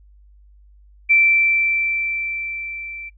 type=tone with level ramp; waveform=sine; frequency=2339 Hz; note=D7; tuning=8 cents flat; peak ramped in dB=-10 to -31 dBFS; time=1.09-3.1 s; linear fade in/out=20 ms; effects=noise-tail reverb RT60 0.1 s tail -23 dB re dry + added 50 Hz sine -46 dBFS peak until 3.17 s